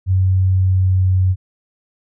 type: tone with pitch glide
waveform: sine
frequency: 93.8 to 92.99 Hz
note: F#2 to F#2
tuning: +24 to +9 cents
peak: -11 dBFS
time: 0.06-1.36 s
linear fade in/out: 50 ms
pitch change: -15 cents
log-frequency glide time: 0.47-1.22 s
effects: none